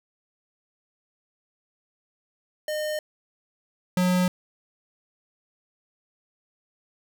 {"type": "tone pair in turn", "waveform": "square", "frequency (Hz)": [610, 181.35], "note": ["D#5", "F#3"], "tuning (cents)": [-34, -34], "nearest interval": "octave + major sixth", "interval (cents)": 2100, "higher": "first", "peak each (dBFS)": [-27, -20], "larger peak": "second", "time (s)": [[2.68, 2.99], [3.97, 4.28]], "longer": "neither", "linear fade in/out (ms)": 2, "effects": []}